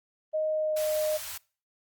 sine tone with pitch glide, 622.3 to 614.8 Hz, D#5 to D#5, 0 to -21 cents, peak -25 dBFS, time 0.33-1.18 s, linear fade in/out 20 ms, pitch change -21 cents, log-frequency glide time 0.47-0.92 s
white band-stop noise, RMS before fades -38 dBFS, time 0.76-1.38 s, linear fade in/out 10 ms, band 110 to 770 Hz, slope 24 dB/octave
effects noise-tail reverb RT60 0.4 s tail -24 dB re dry + Opus 32 kbps

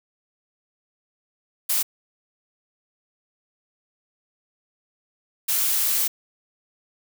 blue noise bursts at uneven times, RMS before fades -22 dBFS, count 2, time 1.69-1.83 / 5.48-6.08 s, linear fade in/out 10 ms, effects none

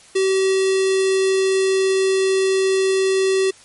square tone with notch filter, 382.9 Hz, G4, 41 cents flat, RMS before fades -17 dBFS, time 0.15-3.51 s, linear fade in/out 10 ms, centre 1000 Hz, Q 0.95, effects white hiss -47 dBFS RMS until 3.64 s + MP3 48 kbps

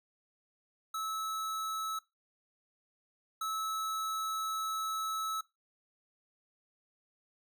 square tone pair in turn, 1300 / 1300 Hz, E6 / E6, -24 / -24 cents, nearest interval unison, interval 0 cents, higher neither, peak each -35 / -34 dBFS, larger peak second, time 0.94-1.99 / 3.41-5.41 s, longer second, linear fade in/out 5 ms, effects noise-tail reverb RT60 0.2 s tail -20 dB re dry

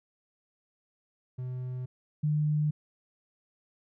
triangle / sine tone pair in turn, 126.7 / 150.67 Hz, B2 / D3, +45 / +45 cents, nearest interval minor third, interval 300 cents, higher second, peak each -31 / -24 dBFS, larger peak second, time 1.38-1.86 / 2.23-2.71 s, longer neither, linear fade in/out 10 ms, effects none

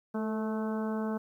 harmonic tone with a mistuned harmonic, 217.4 Hz, A3, 21 cents flat, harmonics 1 / 2 / 3 / 4 / 5 / 6 / 7, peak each -31 / -37 / -41 / -43 / -45 / -47 / -48 dBFS, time 0.14-1.18 s, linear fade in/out 10 ms, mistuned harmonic 2, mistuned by +27 cents, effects 11-bit

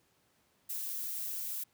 violet noise, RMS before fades -38 dBFS, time 0.69-1.64 s, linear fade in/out 10 ms, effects pink hiss -71 dBFS RMS until 1.73 s + high-pass 100 Hz 12 dB/octave

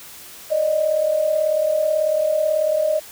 sine tone pair together, 584.1 / 622.3 Hz, D5 / D#5, -10 / 0 cents, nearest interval minor second, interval 110 cents, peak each -23 / -17 dBFS, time 0.5-3 s, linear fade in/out 20 ms, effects white hiss -40 dBFS RMS until 3.11 s

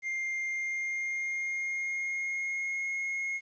triangle tone with pitch glide, 2109 to 2157 Hz, C7 to C#7, +13 to -48 cents, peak -29 dBFS, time 0.02-3.41 s, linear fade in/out 50 ms, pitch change +39 cents, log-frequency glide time 0.47-2.89 s, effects resampled to 16000 Hz + 11-bit

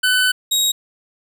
25% pulse tone pair in turn, 1505 / 3792 Hz, F#6 / A#7, +29 / +29 cents, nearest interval octave + major third, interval 1600 cents, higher second, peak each -10 / -11 dBFS, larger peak first, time 0.03-0.32 / 0.51-0.72 s, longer first, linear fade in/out 10 ms, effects none

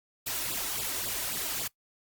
white noise with flanger, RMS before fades -33 dBFS, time 0.26-1.68 s, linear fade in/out 10 ms, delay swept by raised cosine 0.24 to 3.24 ms, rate 3.7 Hz, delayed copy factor +0.9, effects noise-tail reverb RT60 0.1 s tail -21 dB re dry + Opus 48 kbps

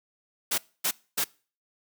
white noise bursts, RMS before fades -26 dBFS, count 3, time 0.51-1.243 s, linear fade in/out 10 ms, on 71 ms, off 260 ms, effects noise-tail reverb RT60 0.4 s tail -24 dB re dry + high-pass 150 Hz 12 dB/octave

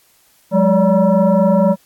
sine tone with frequency modulation, 181.4 Hz, F#3, 34 cents flat, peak -9 dBFS, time 0.51-1.76 s, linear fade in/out 50 ms, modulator 387 Hz, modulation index 1.5, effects white hiss -54 dBFS RMS until 1.85 s + AAC 64 kbps

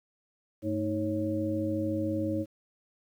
sine tone cluster, 100.7 / 221.1 / 315.1 / 548 Hz, G2 / A3 / D#4 / C#5, +47 / +9 / +22 / -20 cents, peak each -35 / -36 / -30 / -34 dBFS, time 0.62-2.46 s, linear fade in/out 50 ms, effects 10-bit

